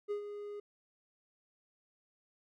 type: tone with ADSR envelope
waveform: triangle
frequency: 412.2 Hz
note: G#4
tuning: 13 cents flat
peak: -30 dBFS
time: 0.08-0.6 s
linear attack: 30 ms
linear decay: 100 ms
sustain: -9 dB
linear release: 5 ms
effects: none